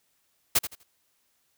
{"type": "noise with echo", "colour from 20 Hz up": "white", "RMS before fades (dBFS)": -20, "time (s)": [0.55, 0.59], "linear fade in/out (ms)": 10, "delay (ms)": 82, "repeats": 3, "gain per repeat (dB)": -12, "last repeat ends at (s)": 0.836, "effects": ["white hiss -71 dBFS RMS until 1.57 s"]}